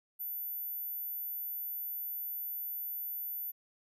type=tone; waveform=sine; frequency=14020 Hz; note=A9; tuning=7 cents flat; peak=-36 dBFS; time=0.19-3.52 s; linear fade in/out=20 ms; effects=none